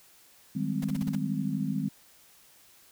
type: chord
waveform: sine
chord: Ab major seventh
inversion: second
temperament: just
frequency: 155.74 / 194.67 / 207.7 / 259.6 Hz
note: Eb3 / G3 / Ab3 / C4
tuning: +2 / -12 / 0 / -13 cents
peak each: -33 dBFS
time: 0.55-1.89 s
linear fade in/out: 10 ms
type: noise bursts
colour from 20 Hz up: pink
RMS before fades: -42 dBFS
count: 6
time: 0.82-1.155 s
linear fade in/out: 5 ms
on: 25 ms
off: 37 ms
effects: white hiss -58 dBFS RMS until 2.91 s